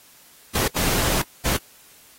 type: noise bursts at uneven times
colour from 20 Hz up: pink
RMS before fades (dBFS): -22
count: 3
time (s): 0.55-0.68 / 0.76-1.22 / 1.45-1.57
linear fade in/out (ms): 5
effects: white hiss -51 dBFS RMS until 2.18 s + AAC 48 kbps